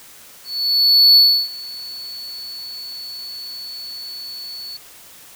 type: tone with ADSR envelope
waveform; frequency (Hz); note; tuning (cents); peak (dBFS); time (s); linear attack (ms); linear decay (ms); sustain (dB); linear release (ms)
triangle; 4435; C#8; 0; -5; 0.44-4.77; 720; 320; -23; 5
effects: white hiss -43 dBFS RMS until 5.35 s